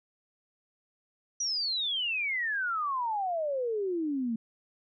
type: exponential sweep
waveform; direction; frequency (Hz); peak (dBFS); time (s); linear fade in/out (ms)
sine; down; 5920 to 220; -28; 1.4-4.36; 5
effects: none